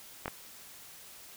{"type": "clicks", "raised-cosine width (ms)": 0.5, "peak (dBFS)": -19, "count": 2, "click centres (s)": [0.258, 0.28], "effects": ["white hiss -51 dBFS RMS until 1.36 s"]}